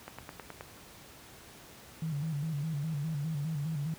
click train, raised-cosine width 0.5 ms, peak -26 dBFS, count 6, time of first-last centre 0.08-0.609 s, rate 9.45 Hz
sine tone with vibrato, 151.7 Hz, D#3, 44 cents flat, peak -31 dBFS, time 2.02-3.94 s, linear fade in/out 2 ms, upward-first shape square, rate 4.9 Hz, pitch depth 100 cents each way
effects pink hiss -52 dBFS RMS until 3.98 s + high-pass 60 Hz 12 dB/octave

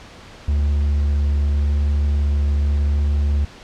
triangle tone with vibrato, 72.2 Hz, D2, 29 cents flat, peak -13 dBFS, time 0.48-3.45 s, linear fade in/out 5 ms, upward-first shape triangle, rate 0.88 Hz, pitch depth 8 cents each way, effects pink hiss -41 dBFS RMS until 3.63 s + low-pass 5000 Hz 12 dB/octave

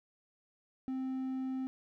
triangle tone, 261.6 Hz, C4, in tune, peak -32 dBFS, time 0.88-1.67 s, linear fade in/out 0 ms, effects none

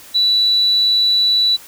sine tone, 3951 Hz, B7, in tune, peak -11 dBFS, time 0.14-1.57 s, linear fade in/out 20 ms, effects white hiss -40 dBFS RMS until 1.67 s

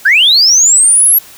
sine linear sweep, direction up, 1468 to 11740 Hz, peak -3 dBFS, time 0.05-1.19 s, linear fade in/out 10 ms, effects tanh soft clip ceiling 0 dBFS + white hiss -36 dBFS RMS until 1.37 s

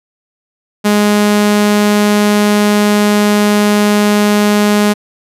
sawtooth tone, 207.7 Hz, G#3, in tune, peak -4 dBFS, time 0.84-4.94 s, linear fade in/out 20 ms, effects resampled to 32000 Hz

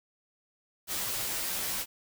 white noise with comb filter, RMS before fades -33 dBFS, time 0.87-1.86 s, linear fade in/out 50 ms, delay 13 ms, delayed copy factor -0.8, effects none

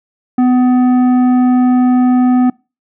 triangle tone with tanh clipping, 250.7 Hz, B3, 26 cents sharp, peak -9 dBFS, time 0.38-2.5 s, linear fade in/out 5 ms, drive 14 dB, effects noise-tail reverb RT60 0.3 s tail -26 dB re dry

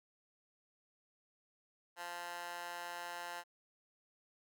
15% pulse tone with high-pass filter, 174.2 Hz, F3, 4 cents flat, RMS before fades -45 dBFS, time 1.96-3.44 s, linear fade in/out 50 ms, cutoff 1000 Hz, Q 2.8, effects none

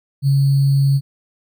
sine tone with sample-and-hold, 138.3 Hz, C#3, 4 cents flat, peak -11 dBFS, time 0.22-1.01 s, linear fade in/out 50 ms, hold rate 4410 Hz, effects none

